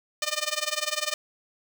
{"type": "tone with tremolo", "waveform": "5% pulse", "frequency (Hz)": 605, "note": "D#5", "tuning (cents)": -49, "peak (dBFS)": -11, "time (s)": [0.22, 1.14], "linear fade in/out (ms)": 2, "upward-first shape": "triangle", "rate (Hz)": 20, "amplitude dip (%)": 100, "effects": []}